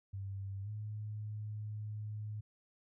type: tone with pitch glide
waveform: sine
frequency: 98 to 106.25 Hz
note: G2 to G#2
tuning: 0 to +40 cents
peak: -39 dBFS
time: 0.13-2.41 s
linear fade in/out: 10 ms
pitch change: +140 cents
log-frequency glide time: 0.63-0.69 s
effects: none